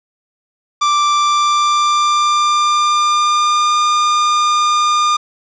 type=tone with pitch glide; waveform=45% pulse; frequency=1176 to 1209.1 Hz; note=D6 to D#6; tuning=+2 to -50 cents; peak=-11 dBFS; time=0.81-5.17 s; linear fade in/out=10 ms; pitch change=+48 cents; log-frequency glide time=1.13-3.79 s; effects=resampled to 16000 Hz + 7-bit